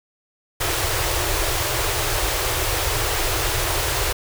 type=band-stop noise; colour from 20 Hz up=pink; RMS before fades=-22 dBFS; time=0.6-4.13 s; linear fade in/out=10 ms; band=130 to 320 Hz; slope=96 dB/octave; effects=none